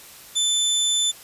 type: tone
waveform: 25% pulse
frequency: 3520 Hz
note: A7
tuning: in tune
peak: -15 dBFS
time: 0.35-1.12 s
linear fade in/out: 20 ms
effects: white hiss -44 dBFS RMS until 1.23 s + resampled to 32000 Hz